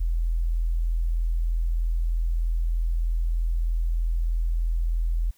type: tone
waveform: sine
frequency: 41.6 Hz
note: E1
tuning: 17 cents sharp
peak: -21 dBFS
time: 0-5.31 s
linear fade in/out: 10 ms
effects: white hiss -62 dBFS RMS until 5.37 s